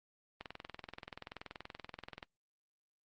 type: click train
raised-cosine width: 0.3 ms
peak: -28 dBFS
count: 39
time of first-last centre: 0.41-2.228 s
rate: 20.9 Hz
effects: noise-tail reverb RT60 0.1 s tail -22 dB re dry + Opus 32 kbps